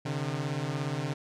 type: beating tone pair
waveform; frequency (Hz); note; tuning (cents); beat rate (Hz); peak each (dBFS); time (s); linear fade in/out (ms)
sawtooth; 134 / 151; C3 / D3; +42 / +48; 17; -29; 0.05-1.14; 10
effects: low-pass 7000 Hz 12 dB/octave